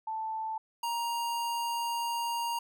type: tone pair in turn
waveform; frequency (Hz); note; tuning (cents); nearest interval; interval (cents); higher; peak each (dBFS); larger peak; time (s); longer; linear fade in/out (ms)
sine / square; 881 / 937.8; A5 / A#5; +2 / +10; minor second; 108; second; -32 / -31; second; 0.07-0.58 / 0.83-2.59; second; 5
effects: none